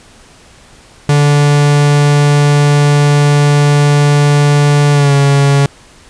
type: tone with pitch glide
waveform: 45% pulse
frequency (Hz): 145.4 to 140.45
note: D3 to C#3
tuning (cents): -17 to +23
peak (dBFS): -6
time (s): 1.09-5.66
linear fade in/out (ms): 2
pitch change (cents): -60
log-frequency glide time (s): 4.92-5.13
effects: pink hiss -41 dBFS RMS until 6.09 s + resampled to 22050 Hz